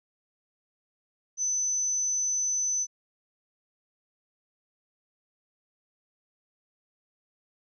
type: tone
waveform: sine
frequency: 6050 Hz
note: F#8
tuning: 38 cents sharp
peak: -25 dBFS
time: 1.37-2.87 s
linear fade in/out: 50 ms
effects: none

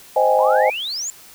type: chord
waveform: sine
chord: Ab major seventh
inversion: first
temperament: just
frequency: 519.1 / 623 / 778.7 / 830.6 Hz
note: C5 / Eb5 / G5 / Ab5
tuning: -14 / +2 / -12 / 0 cents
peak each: -17 / -18 / -22 / -17 dBFS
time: 0.16-0.7 s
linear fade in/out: 5 ms
type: exponential sweep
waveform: sine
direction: up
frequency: 931 to 7400 Hz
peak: -23 dBFS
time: 0.39-1.1 s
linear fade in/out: 0 ms
effects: white hiss -44 dBFS RMS until 1.34 s

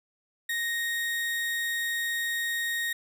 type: tone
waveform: 35% pulse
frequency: 1864.7 Hz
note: A#6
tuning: in tune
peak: -26 dBFS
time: 0.49-2.93 s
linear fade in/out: 5 ms
effects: none

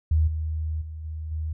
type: tone with level steps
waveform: sine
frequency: 78.5 Hz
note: D#2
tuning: 16 cents sharp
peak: -17 / -25 / -33 / -30 / -26 dBFS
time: 0.11-1.53 s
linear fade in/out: 5 ms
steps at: 0.27 / 0.81 / 1.04 / 1.31 s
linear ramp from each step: 10 ms
effects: none

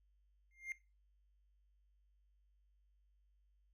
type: tone with exponential growth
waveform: triangle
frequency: 2112 Hz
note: C7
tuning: 16 cents sharp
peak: -36 dBFS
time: 0.51-0.72 s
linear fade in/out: 1 ms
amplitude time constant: 44 ms
effects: noise-tail reverb RT60 0.3 s tail -18 dB re dry + added 50 Hz sine -70 dBFS peak until 3.73 s

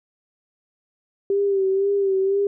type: tone with vibrato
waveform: sine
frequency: 392 Hz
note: G4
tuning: in tune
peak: -17 dBFS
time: 1.3-2.47 s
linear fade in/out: 2 ms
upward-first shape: sine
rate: 2 Hz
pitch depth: 46 cents each way
effects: none

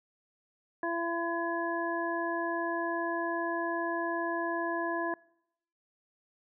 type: harmonic tone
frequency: 337.5 Hz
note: E4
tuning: 41 cents sharp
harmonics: 1 / 2 / 3 / 5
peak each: -34 / -35 / -36 / -36 dBFS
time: 0.83-5.14 s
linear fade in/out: 2 ms
effects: noise-tail reverb RT60 0.8 s tail -25 dB re dry

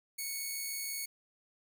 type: tone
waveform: 5% pulse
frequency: 2217 Hz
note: C#7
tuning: in tune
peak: -26 dBFS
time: 0.18-1.06 s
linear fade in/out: 10 ms
effects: none

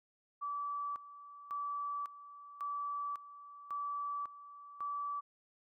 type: tone with tremolo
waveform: sine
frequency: 1154 Hz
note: D6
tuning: 31 cents flat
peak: -36 dBFS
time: 0.41-5.21 s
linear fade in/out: 20 ms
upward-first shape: square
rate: 0.91 Hz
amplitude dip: 80%
effects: none

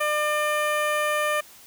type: tone with notch filter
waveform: 15% pulse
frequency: 600 Hz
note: D5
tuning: 37 cents sharp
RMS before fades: -24 dBFS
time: 0-1.41 s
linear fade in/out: 10 ms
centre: 5400 Hz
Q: 1.5
effects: white hiss -49 dBFS RMS until 1.66 s

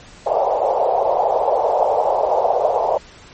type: band-pass noise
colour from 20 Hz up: white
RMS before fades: -17 dBFS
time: 0.26-2.98 s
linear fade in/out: 10 ms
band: 470 to 850 Hz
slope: 48 dB/octave
effects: pink hiss -43 dBFS RMS until 3.33 s + MP3 32 kbps

